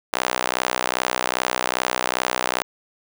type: tone with high-pass filter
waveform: sawtooth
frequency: 62.5 Hz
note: B1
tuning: 21 cents sharp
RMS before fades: -24 dBFS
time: 0.13-2.63 s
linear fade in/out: 0 ms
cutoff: 720 Hz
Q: 0.93
effects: none